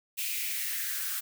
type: noise with high-pass filter sweep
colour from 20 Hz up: blue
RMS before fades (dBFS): -33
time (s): 0.17-1.21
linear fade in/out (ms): 20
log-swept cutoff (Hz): 2600 to 1400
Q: 4.3
effects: none